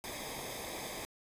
pink noise with comb filter, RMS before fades -42 dBFS, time 0.04-1.05 s, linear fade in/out 0 ms, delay 0.7 ms, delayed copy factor -0.75, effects resampled to 32000 Hz

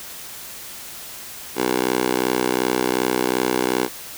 10% pulse tone with high-pass filter, 62.7 Hz, B1, 27 cents sharp, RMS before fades -21 dBFS, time 1.55-3.89 s, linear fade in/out 50 ms, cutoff 390 Hz, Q 1.5, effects white hiss -36 dBFS RMS until 4.17 s

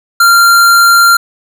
square tone, 1385 Hz, F6, 15 cents flat, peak -4 dBFS, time 0.2-1.17 s, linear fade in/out 5 ms, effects none

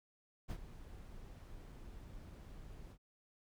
brown noise with ADSR envelope, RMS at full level -39 dBFS, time 0.48-2.98 s, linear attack 28 ms, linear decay 63 ms, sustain -13 dB, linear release 64 ms, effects none

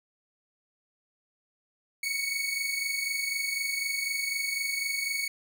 sawtooth tone pair together, 2217 / 2241 Hz, C#7 / C#7, 0 / +18 cents, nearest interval unison, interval 18 cents, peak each -27 / -30 dBFS, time 2.03-5.28 s, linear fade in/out 5 ms, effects none

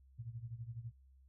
sine tone with tremolo, 116.54 Hz, A#2, in tune, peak -40 dBFS, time 0.18-0.92 s, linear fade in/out 20 ms, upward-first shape sine, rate 12 Hz, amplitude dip 80%, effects added 66 Hz sine -61 dBFS peak until 1.28 s

